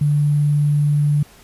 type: tone with sample-and-hold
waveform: sine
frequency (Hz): 146.83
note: D3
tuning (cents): 0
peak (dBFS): -13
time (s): 0.01-1.23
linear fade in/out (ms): 5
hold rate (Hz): 11025
effects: pink hiss -47 dBFS RMS until 1.43 s + resampled to 32000 Hz